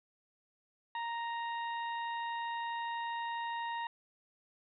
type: harmonic tone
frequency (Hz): 932.3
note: A#5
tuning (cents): 0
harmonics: 1 / 2 / 3 / 4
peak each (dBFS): -36 / -43 / -50 / -51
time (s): 0.95-3.87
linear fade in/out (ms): 2
effects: none